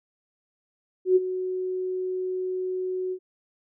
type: tone with ADSR envelope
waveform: sine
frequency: 370 Hz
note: F#4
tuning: in tune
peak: -13 dBFS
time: 1.05-3.19 s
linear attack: 110 ms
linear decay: 28 ms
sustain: -13 dB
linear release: 70 ms
effects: none